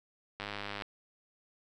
click train, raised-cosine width 0.3 ms, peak -22 dBFS, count 44, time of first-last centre 0.4-0.822 s, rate 102 Hz, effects none

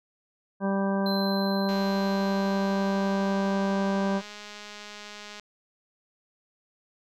harmonic tone, 196 Hz, G3, in tune, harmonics 1 / 2 / 3 / 4 / 5 / 6 / 8, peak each -25 / -33 / -31 / -37 / -35 / -41 / -39 dBFS, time 0.6-4.22 s, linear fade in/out 50 ms
triangle tone with exponential decay, 4089 Hz, C8, 41 cents flat, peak -30 dBFS, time 1.06-5.25 s, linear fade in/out 2 ms, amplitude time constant 910 ms
click train, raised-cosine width 0.2 ms, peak -25 dBFS, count 772, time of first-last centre 1.69-5.397 s, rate 208 Hz
effects none

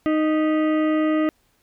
harmonic tone with a mistuned harmonic, 310 Hz, D#4, 6 cents flat, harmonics 1 / 2 / 4 / 5 / 6 / 7 / 8 / 9 / 10, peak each -18 / -25 / -30 / -44 / -34 / -46 / -45 / -43 / -49 dBFS, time 0.06-1.29 s, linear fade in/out 0 ms, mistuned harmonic 6, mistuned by +87 cents, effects pink hiss -64 dBFS RMS until 1.62 s

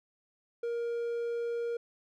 triangle tone, 470 Hz, A#4, 14 cents sharp, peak -29 dBFS, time 0.63-1.77 s, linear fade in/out 5 ms, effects none

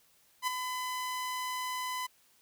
sawtooth tone with ADSR envelope, 1008 Hz, B5, 35 cents sharp, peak -23 dBFS, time 0.42-2.07 s, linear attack 53 ms, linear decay 10 ms, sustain -7 dB, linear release 13 ms, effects white hiss -66 dBFS RMS until 2.41 s

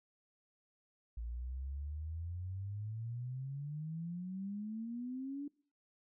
sine exponential sweep, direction up, 56 to 290.8 Hz, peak -39 dBFS, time 1.17-5.48 s, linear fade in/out 5 ms, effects noise-tail reverb RT60 0.5 s tail -24 dB re dry

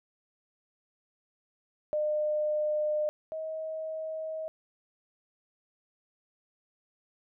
sine tone pair in turn, 605 / 634 Hz, D#5 / D#5, -49 / +32 cents, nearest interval minor second, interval 81 cents, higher second, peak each -26 / -33 dBFS, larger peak first, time 1.93-3.09 / 3.32-4.48 s, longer neither, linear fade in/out 0 ms, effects none

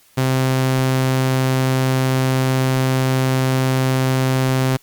sawtooth tone, 130.81 Hz, C3, in tune, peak -11 dBFS, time 0.17-4.77 s, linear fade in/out 10 ms, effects white hiss -53 dBFS RMS until 4.82 s + Opus 48 kbps

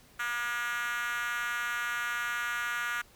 5% pulse tone with high-pass filter, 239.3 Hz, A#3, 46 cents sharp, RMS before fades -33 dBFS, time 0.19-3.02 s, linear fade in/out 10 ms, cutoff 1400 Hz, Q 4.3, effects pink hiss -59 dBFS RMS until 3.15 s

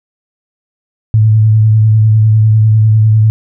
sine tone with vibrato, 108.9 Hz, A2, 17 cents flat, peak -4 dBFS, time 1.14-3.3 s, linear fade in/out 0 ms, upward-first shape triangle, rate 10 Hz, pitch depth 31 cents each way, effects none

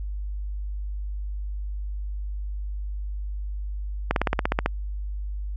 slowing click train, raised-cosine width 0.5 ms, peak -6 dBFS, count 10, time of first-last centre 4.11-4.66 s, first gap 52 ms, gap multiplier 1.04, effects added 50 Hz sine -28 dBFS peak until 5.56 s

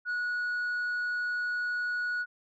sine tone, 1461 Hz, F#6, 22 cents flat, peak -26 dBFS, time 0.05-2.26 s, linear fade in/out 50 ms, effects tanh soft clip ceiling -28 dBFS

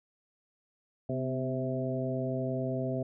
harmonic tone with a mistuned harmonic, 130.81 Hz, C3, in tune, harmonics 1 / 2 / 3 / 4 / 5, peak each -34 / -35 / -38 / -39 / -36 dBFS, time 1.09-3.03 s, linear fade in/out 5 ms, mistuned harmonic 2, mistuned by -43 cents, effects none

